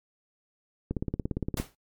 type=click train; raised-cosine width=3 ms; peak=-16 dBFS; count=13; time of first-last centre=0.91-1.6 s; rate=17.4 Hz
type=noise with exponential decay; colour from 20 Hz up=pink; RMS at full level=-31 dBFS; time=1.57-1.75 s; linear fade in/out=2 ms; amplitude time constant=37 ms
effects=noise-tail reverb RT60 0.1 s tail -24 dB re dry + MP3 96 kbps